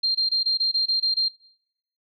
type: tone bursts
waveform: sine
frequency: 4186 Hz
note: C8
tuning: in tune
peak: -19 dBFS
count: 9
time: 0.03-1.286 s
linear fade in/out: 10 ms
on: 120 ms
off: 22 ms
effects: noise-tail reverb RT60 0.8 s tail -23 dB re dry